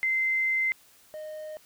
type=tone pair in turn; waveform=sine / triangle; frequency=2074 / 616.6 Hz; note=C7 / D#5; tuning=-16 / -16 cents; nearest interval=octave + major sixth; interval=2100 cents; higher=first; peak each=-23 / -34 dBFS; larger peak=first; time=0.03-0.72 / 1.14-1.57 s; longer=first; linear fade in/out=0 ms; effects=white hiss -58 dBFS RMS until 1.65 s